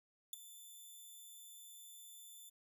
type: tone with ADSR envelope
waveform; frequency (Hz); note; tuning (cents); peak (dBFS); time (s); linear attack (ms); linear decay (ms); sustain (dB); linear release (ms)
5% pulse; 3521; A7; 0; -30; 0.33-2.5; 3; 12; -16; 13
effects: none